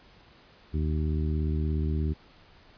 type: harmonic tone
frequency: 77 Hz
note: D#2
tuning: 17 cents flat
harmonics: 1 / 2 / 3 / 4 / 5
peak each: -26 / -32 / -36 / -38 / -40 dBFS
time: 0.73-2.14 s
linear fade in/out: 20 ms
effects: pink hiss -56 dBFS RMS until 2.77 s + resampled to 11025 Hz